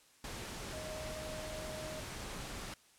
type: tone in noise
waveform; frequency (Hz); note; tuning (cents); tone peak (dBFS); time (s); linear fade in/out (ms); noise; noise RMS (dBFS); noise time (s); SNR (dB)
sine; 622.3; D#5; 0; -44; 0.73-2; 2; pink; -44; 0.24-2.74; -3
effects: white hiss -65 dBFS RMS until 2.98 s + low-pass 10000 Hz 12 dB/octave